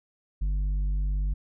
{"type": "tone with tanh clipping", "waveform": "sine", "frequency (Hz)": 49, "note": "G1", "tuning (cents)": 0, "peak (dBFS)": -25, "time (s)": [0.41, 1.34], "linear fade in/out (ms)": 10, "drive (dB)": 6, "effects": []}